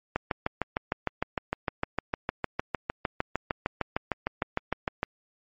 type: click train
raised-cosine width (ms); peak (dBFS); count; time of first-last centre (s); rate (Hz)
0.5; -11; 33; 0.16-5.031; 6.57
effects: MP3 32 kbps